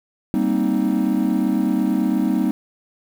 triangle chord, C minor seventh, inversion second, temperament equal, 196 / 233.1 / 261.6 / 311.1 Hz, G3 / Bb3 / C4 / Eb4, 0 / 0 / 0 / 0 cents, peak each -20 dBFS, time 0.34-2.51 s, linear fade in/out 0 ms, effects tanh soft clip ceiling -4 dBFS + 7-bit

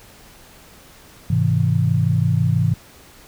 sine chord, Ab augmented, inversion none, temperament just, 103.83 / 129.78 / 162.23 Hz, Ab2 / C3 / E3, 0 / -14 / -27 cents, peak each -19 dBFS, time 1.3-2.74 s, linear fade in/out 5 ms, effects pink hiss -46 dBFS RMS until 3.27 s

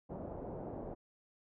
white low-pass noise, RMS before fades -44 dBFS, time 0.09-0.95 s, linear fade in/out 20 ms, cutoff 670 Hz, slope 24 dB/octave, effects none

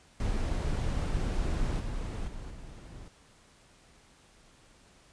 brown noise with level steps, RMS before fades -30 / -35 / -41 / -45 dBFS, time 0.2-3.08 s, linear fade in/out 2 ms, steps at 1.79 / 2.27 / 2.5 s, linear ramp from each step 10 ms, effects pink hiss -60 dBFS RMS until 5.12 s + resampled to 22050 Hz

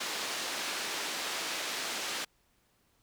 white band-pass noise, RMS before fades -36 dBFS, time 0-2.25 s, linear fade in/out 10 ms, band 280 to 5100 Hz, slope 12 dB/octave, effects pink hiss -71 dBFS RMS until 3.02 s

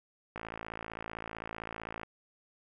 click train, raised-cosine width 0.5 ms, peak -24 dBFS, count 94, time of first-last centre 0.36-2.033 s, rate 55.6 Hz, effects none

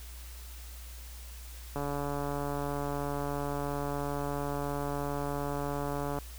click train, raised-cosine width 1 ms, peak -21 dBFS, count 634, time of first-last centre 1.76-6.187 s, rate 143 Hz, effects added 60 Hz sine -43 dBFS peak until 6.38 s + white hiss -51 dBFS RMS until 6.38 s

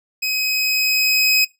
25% pulse tone with level ramp, 2530 Hz, D#7, 28 cents sharp, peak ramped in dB -15 to -8 dBFS, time 0.22-1.45 s, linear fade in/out 10 ms, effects noise-tail reverb RT60 0.2 s tail -20 dB re dry

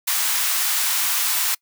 white high-pass noise, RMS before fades -21 dBFS, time 0.07-1.55 s, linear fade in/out 10 ms, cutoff 850 Hz, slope 24 dB/octave, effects noise-tail reverb RT60 0.1 s tail -25 dB re dry

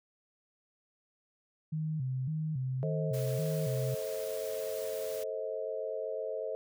sine tone with vibrato, 142.5 Hz, C#3, 48 cents sharp, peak -31 dBFS, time 1.72-3.95 s, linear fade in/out 10 ms, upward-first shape square, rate 1.8 Hz, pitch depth 160 cents each way
sine chord, A diminished, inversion none, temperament just, 440 / 528 / 633.6 Hz, A4 / C5 / Eb5, 0 / +16 / +31 cents, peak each -38 dBFS, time 2.83-6.55 s, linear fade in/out 0 ms
white noise, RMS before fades -47 dBFS, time 3.13-5.24 s, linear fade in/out 10 ms
effects none

